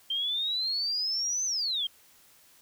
sine exponential two-way sweep, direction up then down, 3136 to 6230 to 3136 Hz, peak -27 dBFS, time 0.1-1.87 s, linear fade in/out 5 ms, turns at 1.45 s, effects white hiss -59 dBFS RMS until 2.61 s

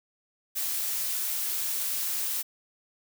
blue noise, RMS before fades -30 dBFS, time 0.55-2.43 s, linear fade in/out 20 ms, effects none

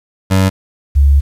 25% pulse / sine tone pair in turn, 95.2 / 70.23 Hz, F#2 / C#2, +50 / +23 cents, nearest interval perfect fourth, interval 527 cents, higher first, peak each -5 dBFS, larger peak neither, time 0.3-0.5 / 0.95-1.21 s, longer second, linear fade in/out 20 ms, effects resampled to 32000 Hz + 7-bit

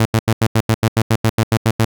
sawtooth tone bursts, 112 Hz, A2, 31 cents sharp, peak -7 dBFS, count 14, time 0-1.848 s, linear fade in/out 5 ms, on 54 ms, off 84 ms, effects none

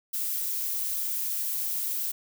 violet noise, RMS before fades -30 dBFS, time 0.13-2.12 s, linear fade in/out 10 ms, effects none

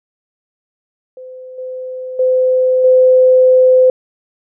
sine tone with level steps, 512 Hz, C5, 38 cents flat, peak -29 / -22 / -9 / -5 dBFS, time 1.17-3.9 s, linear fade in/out 2 ms, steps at 1.58 / 2.19 / 2.84 s, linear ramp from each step 5 ms, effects none

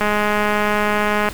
click train, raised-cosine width 0.5 ms, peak -4 dBFS, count 268, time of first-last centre 0.01-1.288 s, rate 209 Hz, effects pink hiss -34 dBFS RMS until 1.33 s

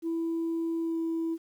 sine tone with pitch glide, 330.6 to 328.5 Hz, E4 to E4, +5 to -6 cents, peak -26 dBFS, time 0.02-1.38 s, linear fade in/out 50 ms, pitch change -11 cents, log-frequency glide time 0.8-0.99 s, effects tanh soft clip ceiling -25 dBFS + 10-bit

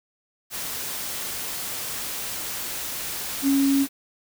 sine tone in noise, 275.4 Hz, C#4, 11 cents flat, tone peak -17 dBFS, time 3.42-3.87 s, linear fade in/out 50 ms, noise white, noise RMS -31 dBFS, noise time 0.5-3.89 s, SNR +11 dB, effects none

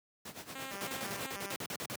pink noise with tremolo, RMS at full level -43 dBFS, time 0.25-1.24 s, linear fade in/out 5 ms, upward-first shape sine, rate 8.7 Hz, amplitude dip 80%
5% pulse tone with vibrato, 230 Hz, A#3, 23 cents flat, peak -30 dBFS, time 0.55-1.56 s, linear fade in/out 5 ms, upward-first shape square, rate 3.1 Hz, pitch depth 260 cents each way
pink noise bursts, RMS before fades -39 dBFS, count 12, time 0.81-1.956 s, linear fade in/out 0 ms, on 57 ms, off 42 ms
effects high-pass 150 Hz 12 dB/octave

